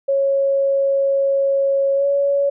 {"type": "tone with pitch glide", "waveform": "sine", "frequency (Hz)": [550, 561.6], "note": ["C#5", "C#5"], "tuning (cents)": [-14, 22], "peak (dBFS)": -14, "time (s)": [0.08, 2.5], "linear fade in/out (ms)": 10, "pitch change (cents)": 36, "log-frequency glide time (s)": [1.95, 2.06], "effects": []}